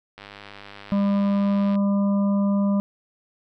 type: click train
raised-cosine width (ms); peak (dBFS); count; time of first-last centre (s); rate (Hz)
0.3; -24; 160; 0.18-1.754; 101
type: harmonic tone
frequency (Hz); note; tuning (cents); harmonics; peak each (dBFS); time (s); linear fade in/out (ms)
200.1; G3; +36; 1 / 3 / 5 / 6; -18 / -30 / -36 / -40; 0.92-2.8; 0
effects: none